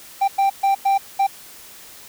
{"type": "tone bursts at uneven times", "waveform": "triangle", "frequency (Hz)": 786, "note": "G5", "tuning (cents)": 4, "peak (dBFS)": -12, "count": 5, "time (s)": [[0.21, 0.28], [0.38, 0.5], [0.63, 0.75], [0.85, 0.98], [1.19, 1.27]], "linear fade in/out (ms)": 10, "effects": ["white hiss -42 dBFS RMS until 2.08 s"]}